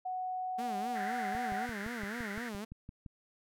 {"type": "tone with pitch glide", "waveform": "sine", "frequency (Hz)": [740, 747.3], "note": ["F#5", "F#5"], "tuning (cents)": [0, 17], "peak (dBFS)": -34, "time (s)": [0.05, 1.66], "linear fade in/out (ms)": 10, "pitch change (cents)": 17, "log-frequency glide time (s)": [0.37, 1.18]}
{"type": "tone with vibrato", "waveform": "sawtooth", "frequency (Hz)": 220, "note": "A3", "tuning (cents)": 0, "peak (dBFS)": -35, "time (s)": [0.58, 2.65], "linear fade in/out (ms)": 10, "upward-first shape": "sine", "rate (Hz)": 3.9, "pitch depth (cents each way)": 180}
{"type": "band-pass noise", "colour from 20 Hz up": "pink", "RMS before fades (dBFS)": -44, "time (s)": [0.95, 2.49], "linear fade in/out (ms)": 5, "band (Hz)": [1400, 2100], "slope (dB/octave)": 96}
{"type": "click train", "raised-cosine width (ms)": 5, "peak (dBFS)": -33, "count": 11, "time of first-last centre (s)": [1.35, 3.062], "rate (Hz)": 5.84}
{"effects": []}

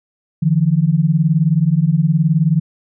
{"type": "beating tone pair", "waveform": "sine", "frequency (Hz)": [150, 169], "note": ["D3", "E3"], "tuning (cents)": [37, 43], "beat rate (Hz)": 19, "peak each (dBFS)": -14, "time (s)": [0.42, 2.6], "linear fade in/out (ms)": 10, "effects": []}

